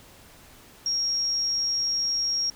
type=tone; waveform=sine; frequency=5588 Hz; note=F8; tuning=in tune; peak=-23 dBFS; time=0.86-2.5 s; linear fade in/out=2 ms; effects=pink hiss -51 dBFS RMS until 2.55 s